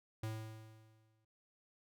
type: tone with exponential decay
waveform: square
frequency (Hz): 110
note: A2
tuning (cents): 0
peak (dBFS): -38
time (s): 0.23-1.25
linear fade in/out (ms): 5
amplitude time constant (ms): 220
effects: none